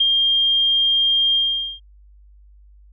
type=tone with ADSR envelope; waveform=sine; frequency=3208 Hz; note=G7; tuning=39 cents sharp; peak=-12 dBFS; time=0-1.8 s; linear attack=7 ms; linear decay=32 ms; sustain=-2 dB; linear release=450 ms; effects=added 50 Hz sine -45 dBFS peak until 2.92 s